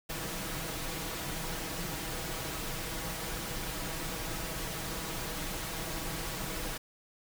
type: noise with comb filter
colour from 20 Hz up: pink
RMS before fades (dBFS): -37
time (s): 0.09-6.78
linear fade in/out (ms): 10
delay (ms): 6.2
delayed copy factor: +0.55
effects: none